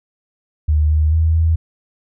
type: tone with pitch steps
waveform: sine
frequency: 76 / 77.1 / 80.4 / 81.3 Hz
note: D#2 / D#2 / E2 / E2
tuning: -40 / -15 / -43 / -23 cents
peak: -11 dBFS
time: 0.68-1.56 s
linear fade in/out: 10 ms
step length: 220 ms
effects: none